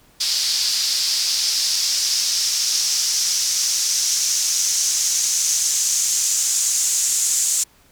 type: noise with band-pass filter sweep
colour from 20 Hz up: white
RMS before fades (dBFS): -20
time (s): 0.2-7.64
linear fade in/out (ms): 10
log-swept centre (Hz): 4700 to 7200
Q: 3.5
effects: pink hiss -54 dBFS RMS until 7.91 s